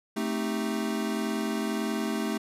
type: chord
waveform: square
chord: A half-diminished seventh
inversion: none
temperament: equal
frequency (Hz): 220 / 261.6 / 311.1 / 392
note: A3 / C4 / Eb4 / G4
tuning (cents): 0 / 0 / 0 / 0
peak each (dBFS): -31 / -36 / -35 / -36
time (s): 0.16-2.38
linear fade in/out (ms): 10
effects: resampled to 32000 Hz